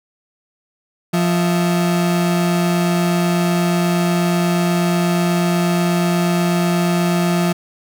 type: tone pair together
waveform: 35% pulse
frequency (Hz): 174.61 / 650.2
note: F3 / E5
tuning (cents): 0 / -24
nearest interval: octave + major seventh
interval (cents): 2276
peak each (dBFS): -13 / -23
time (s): 1.13-7.53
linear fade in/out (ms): 10
effects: none